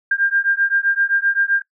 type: beating tone pair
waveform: sine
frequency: 1596 / 1603.7 Hz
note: G6 / G6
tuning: +31 / +39 cents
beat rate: 7.7 Hz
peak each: -18 dBFS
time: 0.11-1.62 s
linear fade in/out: 5 ms
effects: noise-tail reverb RT60 0.1 s tail -22 dB re dry